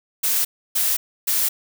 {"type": "noise bursts", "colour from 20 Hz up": "blue", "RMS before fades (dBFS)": -20, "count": 3, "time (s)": [0.23, 1.49], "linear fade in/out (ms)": 10, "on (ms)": 220, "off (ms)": 300, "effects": []}